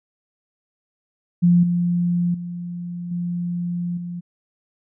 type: tone with level steps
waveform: sine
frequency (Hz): 174.61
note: F3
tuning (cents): 0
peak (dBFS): -11 / -17 / -27 / -22 / -27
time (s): 1.42-4.21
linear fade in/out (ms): 20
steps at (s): 1.63 / 2.34 / 3.11 / 3.97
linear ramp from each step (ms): 5
effects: none